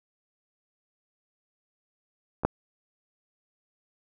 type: clicks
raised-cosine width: 1 ms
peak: -24 / -7 dBFS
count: 2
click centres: 2.435 / 2.45 s
effects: none